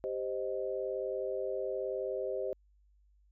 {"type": "chord", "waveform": "sine", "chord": "C minor", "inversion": "second", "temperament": "equal", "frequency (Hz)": [392, 523.3, 622.3], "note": ["G4", "C5", "Eb5"], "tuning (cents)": [0, 0, 0], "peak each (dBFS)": [-37, -36, -39], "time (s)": [0.04, 2.53], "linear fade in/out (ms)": 0, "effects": ["added 50 Hz sine -63 dBFS peak until 3.31 s"]}